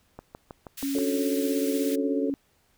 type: click train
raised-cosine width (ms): 1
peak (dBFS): -25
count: 6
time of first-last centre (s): 0.19-0.986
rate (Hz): 6.28
type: high-pass noise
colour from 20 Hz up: white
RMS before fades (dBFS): -38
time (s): 0.77-1.96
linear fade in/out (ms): 10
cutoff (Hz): 1600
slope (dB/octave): 24
type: tone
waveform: sine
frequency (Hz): 277.2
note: C#4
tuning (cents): 0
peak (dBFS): -26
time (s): 0.83-2.34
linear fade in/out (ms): 0
type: chord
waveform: sine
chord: D major seventh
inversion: none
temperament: just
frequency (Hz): 293.7 / 367.1 / 440.5 / 550.6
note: D4 / F#4 / A4 / C#5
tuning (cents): 0 / -14 / +2 / -12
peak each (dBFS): -33 / -33 / -29 / -34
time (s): 0.95-2.3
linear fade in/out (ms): 2
effects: pink hiss -66 dBFS RMS until 2.77 s